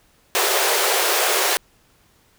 pink high-pass noise, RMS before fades -19 dBFS, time 0.35-1.57 s, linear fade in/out 0 ms, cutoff 360 Hz, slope 96 dB/octave, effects pink hiss -58 dBFS RMS until 2.38 s

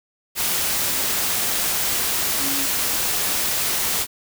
sine tone in noise, 277.2 Hz, C#4, in tune, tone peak -29 dBFS, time 2.38-2.67 s, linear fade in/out 50 ms, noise white, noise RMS -22 dBFS, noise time 0.35-4.07 s, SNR -10 dB, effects none

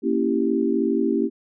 sine chord, A# diminished seventh, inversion none, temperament equal, 233.1 / 277.2 / 329.6 / 392 Hz, A#3 / C#4 / E4 / G4, 0 / 0 / 0 / 0 cents, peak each -24 dBFS, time 0.02-1.3 s, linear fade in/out 50 ms, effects none

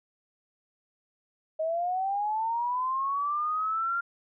sine linear sweep, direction up, 625 to 1396.9 Hz, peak -26 dBFS, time 1.59-4.01 s, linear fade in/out 10 ms, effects none

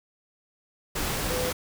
sine tone in noise, 503 Hz, B4, 32 cents sharp, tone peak -29 dBFS, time 1.3-1.51 s, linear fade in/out 10 ms, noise pink, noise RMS -29 dBFS, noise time 0.95-1.53 s, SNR -3 dB, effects none

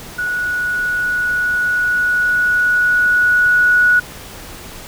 sine tone with level ramp, 1465 Hz, F#6, 18 cents flat, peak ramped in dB -17 to -8 dBFS, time 0.18-4 s, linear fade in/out 10 ms, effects pink hiss -34 dBFS RMS until 4.87 s

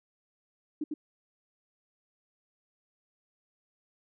sine tone with echo, 302.3 Hz, D#4, 50 cents flat, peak -29 dBFS, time 0.81-0.84 s, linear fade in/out 5 ms, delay 100 ms, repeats 1, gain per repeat -2 dB, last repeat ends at 0.94 s, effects none

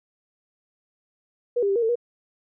sine tone with pitch steps, 483.5 / 401.1 / 393.2 / 471.6 / 446.9 / 479.3 Hz, B4 / G4 / G4 / A#4 / A4 / A#4, -37 / +40 / +5 / +20 / +27 / +48 cents, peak -19 dBFS, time 1.56-1.956 s, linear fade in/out 10 ms, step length 66 ms, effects none

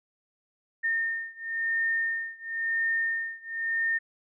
sine beating tone pair, 1822 / 1822.97 Hz, A#6 / A#6, -40 / -39 cents, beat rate 0.97 Hz, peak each -29 / -30 dBFS, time 0.83-3.99 s, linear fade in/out 20 ms, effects none

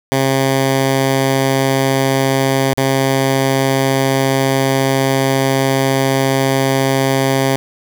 10% pulse tone with dropouts, 134.5 Hz, C3, 48 cents sharp, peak -4 dBFS, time 0.12-7.56 s, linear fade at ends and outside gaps 0 ms, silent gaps 2.737-2.775 s, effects none

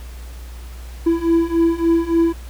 triangle beating tone pair, 331.1 / 334.6 Hz, E4 / E4, +8 / +26 cents, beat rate 3.5 Hz, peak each -16 / -14 dBFS, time 1.06-2.33 s, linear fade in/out 10 ms, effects added 60 Hz sine -31 dBFS peak until 2.49 s + pink hiss -44 dBFS RMS until 2.49 s

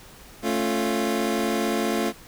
25% pulse chord, A augmented, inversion none, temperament equal with one note detuned, 220 / 275.3 / 349.2 Hz, A3 / C#4 / E#4, 0 / -12 / 0 cents, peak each -22 / -25 / -23 dBFS, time 0.42-2.13 s, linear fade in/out 50 ms, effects pink hiss -47 dBFS RMS until 2.27 s

